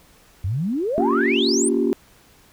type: exponential sweep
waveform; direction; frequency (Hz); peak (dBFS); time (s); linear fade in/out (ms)
sine; up; 84.8 to 9550; -20; 0.44-1.69; 5
type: chord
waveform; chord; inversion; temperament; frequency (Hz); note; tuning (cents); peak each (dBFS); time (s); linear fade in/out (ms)
sine; G half-diminished seventh; first; just; 235.2 / 282.2 / 352.8 / 392; Bb3 / Db4 / F4 / G4; +16 / +31 / +18 / 0; -22; 0.98-1.93; 0
effects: tanh soft clip ceiling -8 dBFS + pink hiss -53 dBFS RMS until 2.52 s